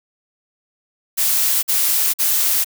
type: noise bursts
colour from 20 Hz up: blue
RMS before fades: -17 dBFS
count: 3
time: 1.17-2.646 s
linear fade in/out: 20 ms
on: 460 ms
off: 48 ms
effects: none